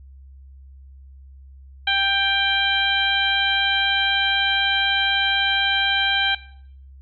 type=harmonic tone; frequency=788 Hz; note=G5; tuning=9 cents sharp; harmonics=1 / 2 / 3 / 4 / 5; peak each=-26 / -22 / -24 / -21 / -26 dBFS; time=1.87-6.35 s; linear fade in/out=5 ms; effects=noise-tail reverb RT60 0.6 s tail -18 dB re dry + added 67 Hz sine -41 dBFS peak until 7.01 s